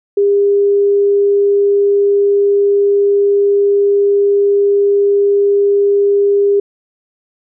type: tone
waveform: sine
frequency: 403 Hz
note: G4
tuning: 48 cents sharp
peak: -8 dBFS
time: 0.17-6.6 s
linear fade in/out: 5 ms
effects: none